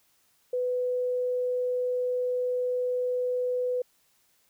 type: tone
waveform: sine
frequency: 498.3 Hz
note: B4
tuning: 15 cents sharp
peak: -25 dBFS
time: 0.53-3.82 s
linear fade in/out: 5 ms
effects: white hiss -67 dBFS RMS until 4.49 s